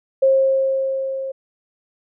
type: tone with level ramp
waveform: sine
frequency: 535 Hz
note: C5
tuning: 38 cents sharp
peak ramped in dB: -10 to -24 dBFS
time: 0.22-1.32 s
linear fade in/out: 10 ms
effects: none